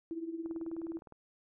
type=tone with tremolo; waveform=sine; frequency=329.6 Hz; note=E4; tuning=in tune; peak=-33 dBFS; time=0.11-0.99 s; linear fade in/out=0 ms; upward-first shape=triangle; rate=18 Hz; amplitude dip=80%
type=click train; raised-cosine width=1 ms; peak=-38 dBFS; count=14; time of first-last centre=0.46-1.123 s; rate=19.6 Hz
effects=none